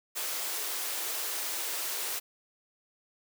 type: high-pass noise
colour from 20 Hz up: white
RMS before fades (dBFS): -34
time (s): 0.15-2.2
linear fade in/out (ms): 20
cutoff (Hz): 320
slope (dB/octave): 48
effects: none